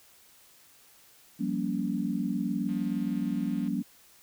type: chord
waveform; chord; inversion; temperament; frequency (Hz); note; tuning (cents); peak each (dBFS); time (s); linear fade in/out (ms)
sine; G half-diminished seventh; third; just; 176.4 / 196 / 235.2 / 282.2; F3 / G3 / Bb3 / Db4; +18 / 0 / +16 / +31; -35 / -32 / -32 / -33; 1.39-3.83; 20
type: click train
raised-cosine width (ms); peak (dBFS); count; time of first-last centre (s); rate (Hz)
0.3; -38; 177; 2.69-3.679; 178
effects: white hiss -58 dBFS RMS until 4.22 s